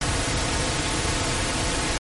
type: noise with comb filter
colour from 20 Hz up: pink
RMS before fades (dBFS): -24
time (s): 0.01-1.98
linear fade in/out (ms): 5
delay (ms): 5.1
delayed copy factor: -0.5
effects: MP3 48 kbps